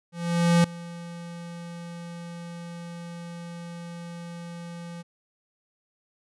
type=tone with ADSR envelope; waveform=square; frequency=171.1 Hz; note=F3; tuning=35 cents flat; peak=-16 dBFS; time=0.12-5.03 s; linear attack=520 ms; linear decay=4 ms; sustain=-21 dB; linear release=23 ms; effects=resampled to 24000 Hz